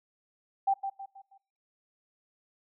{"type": "tone with echo", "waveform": "sine", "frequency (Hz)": 784, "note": "G5", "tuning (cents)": 0, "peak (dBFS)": -22, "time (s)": [0.67, 0.74], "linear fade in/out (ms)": 10, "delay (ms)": 160, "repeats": 4, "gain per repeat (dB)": -8, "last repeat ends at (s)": 1.38, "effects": ["noise-tail reverb RT60 0.5 s tail -23 dB re dry"]}